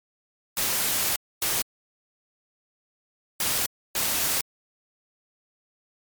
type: noise bursts at uneven times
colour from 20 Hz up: white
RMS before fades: -25 dBFS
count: 4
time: 0.57-1.16 / 1.42-1.62 / 3.4-3.66 / 3.95-4.41 s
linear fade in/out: 2 ms
effects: MP3 96 kbps